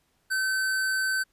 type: tone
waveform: square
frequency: 1535 Hz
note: G6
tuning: 37 cents flat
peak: -25 dBFS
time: 0.3-1.24 s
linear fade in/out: 20 ms
effects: pink hiss -70 dBFS RMS until 1.32 s + resampled to 32000 Hz